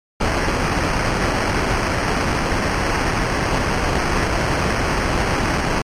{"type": "noise with sample-and-hold", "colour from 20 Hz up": "pink", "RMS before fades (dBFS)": -19, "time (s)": [0.2, 5.82], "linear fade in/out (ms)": 10, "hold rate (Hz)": 3675, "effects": ["low-pass 7000 Hz 12 dB/octave", "MP3 64 kbps"]}